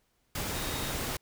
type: tone in noise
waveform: sine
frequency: 3737 Hz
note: A#7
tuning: 4 cents sharp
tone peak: -43 dBFS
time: 0.55-0.92 s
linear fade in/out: 5 ms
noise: pink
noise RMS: -34 dBFS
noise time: 0.35-1.17 s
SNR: -12 dB
effects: pink hiss -73 dBFS RMS until 1.21 s